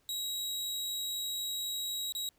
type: tone with dropouts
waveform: sawtooth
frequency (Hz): 3838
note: A#7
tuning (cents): +50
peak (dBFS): -31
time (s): 0.09-2.29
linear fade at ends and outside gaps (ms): 1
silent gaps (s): 2.123-2.15
effects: pink hiss -71 dBFS RMS until 2.38 s